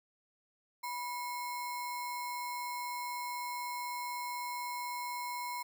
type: tone with sample-and-hold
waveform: sine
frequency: 978 Hz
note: B5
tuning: 17 cents flat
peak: -36 dBFS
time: 0.83-5.63 s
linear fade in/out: 10 ms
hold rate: 3150 Hz
effects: none